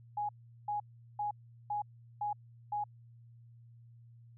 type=tone bursts; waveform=sine; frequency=830.6 Hz; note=G#5; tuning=in tune; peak=-32 dBFS; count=6; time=0.17-2.84 s; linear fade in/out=5 ms; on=120 ms; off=390 ms; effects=added 117 Hz sine -54 dBFS peak until 4.37 s

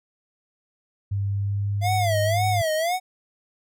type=tone with pitch glide; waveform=sine; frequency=99.8 to 102.72 Hz; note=G2 to G#2; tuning=+32 to -19 cents; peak=-22 dBFS; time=1.11-2.62 s; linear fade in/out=10 ms; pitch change=+49 cents; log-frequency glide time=1.28-2.2 s
type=tone with vibrato; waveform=square; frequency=680 Hz; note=F5; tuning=46 cents flat; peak=-22 dBFS; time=1.81-3 s; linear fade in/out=50 ms; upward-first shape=sine; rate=1.9 Hz; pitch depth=160 cents each way
effects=none

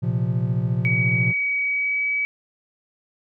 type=chord; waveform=triangle; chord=Bb suspended second; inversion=none; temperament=equal; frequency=116.54 / 130.81 / 174.61 Hz; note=Bb2 / C3 / F3; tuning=0 / 0 / 0 cents; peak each=-21 / -22 / -24 dBFS; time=0.02-1.33 s; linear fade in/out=20 ms
type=tone with pitch glide; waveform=sine; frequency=2266 to 2280 Hz; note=C#7 to C#7; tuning=+37 to +48 cents; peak=-20 dBFS; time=0.85-2.25 s; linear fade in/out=0 ms; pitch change=+11 cents; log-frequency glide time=1.64-2.04 s
effects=none

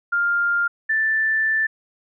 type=tone pair in turn; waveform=sine; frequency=1401 / 1765.1 Hz; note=F6 / A6; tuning=+5 / +5 cents; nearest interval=major third; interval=400 cents; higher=second; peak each=-17 dBFS; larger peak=neither; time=0.12-0.68 / 0.89-1.67 s; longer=second; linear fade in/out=10 ms; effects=none

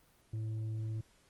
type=tone with tanh clipping; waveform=sine; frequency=110 Hz; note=A2; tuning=in tune; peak=-36 dBFS; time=0.33-1.01 s; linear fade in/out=5 ms; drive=5 dB; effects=pink hiss -67 dBFS RMS until 1.29 s + Opus 24 kbps

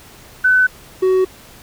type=tone pair in turn; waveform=sine / triangle; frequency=1508 / 374.2 Hz; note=F#6 / F#4; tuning=+32 / +20 cents; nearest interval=2 octaves; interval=2412 cents; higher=first; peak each=-9 dBFS; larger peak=neither; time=0.44-0.67 / 1.02-1.25 s; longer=neither; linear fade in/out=10 ms; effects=pink hiss -42 dBFS RMS until 1.62 s

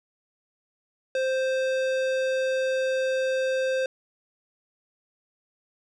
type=tone with tanh clipping; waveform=sine; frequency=523.3 Hz; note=C5; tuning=in tune; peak=-25 dBFS; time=1.15-3.86 s; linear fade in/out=2 ms; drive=18 dB; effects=none

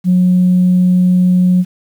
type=tone; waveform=sine; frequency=181.3 Hz; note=F#3; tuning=35 cents flat; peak=-6 dBFS; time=0.04-1.65 s; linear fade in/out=50 ms; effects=tanh soft clip ceiling -3 dBFS + 7-bit

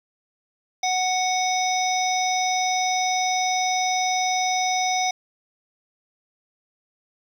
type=harmonic tone; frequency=740 Hz; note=F#5; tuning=in tune; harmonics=1 / 3 / 5 / 7 / 8; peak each=-22 / -28 / -31 / -31 / -29 dBFS; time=0.83-5.11 s; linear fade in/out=5 ms; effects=8-bit

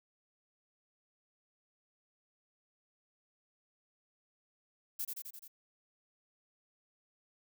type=noise with echo; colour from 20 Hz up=violet; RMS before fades=-37 dBFS; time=4.99-5.05 s; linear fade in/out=10 ms; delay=86 ms; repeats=5; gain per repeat=-3 dB; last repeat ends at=5.48 s; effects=none

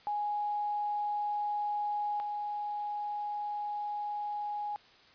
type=tone pair in turn; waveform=sine; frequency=830.6 / 830.6 Hz; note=G#5 / G#5; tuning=0 / 0 cents; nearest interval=unison; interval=0 cents; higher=neither; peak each=-30 / -33 dBFS; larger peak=first; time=0.07-2.2 / 2.2-4.76 s; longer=second; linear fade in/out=0 ms; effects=white hiss -59 dBFS RMS until 5.14 s + resampled to 11025 Hz

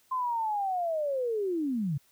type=linear sweep; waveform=sine; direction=down; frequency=1046.5 to 130 Hz; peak=-27 dBFS; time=0.11-1.98 s; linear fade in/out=10 ms; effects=white hiss -65 dBFS RMS until 2.11 s

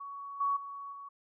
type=tone with level steps; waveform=sine; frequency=1121 Hz; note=C#6; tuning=19 cents sharp; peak=-40 / -27 / -40 / -43 dBFS; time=0-1.09 s; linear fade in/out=10 ms; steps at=0.4 / 0.56 / 0.92 s; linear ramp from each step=10 ms; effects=none

